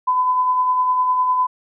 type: tone with tremolo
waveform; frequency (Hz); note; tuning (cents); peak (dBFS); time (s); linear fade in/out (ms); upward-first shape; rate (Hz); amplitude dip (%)
sine; 1008; B5; +35; -13; 0.07-1.47; 10; sine; 9.9; 35
effects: none